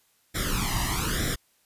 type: noise with flanger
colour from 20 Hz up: pink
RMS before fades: -27 dBFS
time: 0.34-1.36 s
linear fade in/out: 20 ms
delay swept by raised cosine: 0.54 to 1.04 ms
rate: 1.1 Hz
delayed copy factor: +0.9
effects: white hiss -66 dBFS RMS until 1.65 s + resampled to 32000 Hz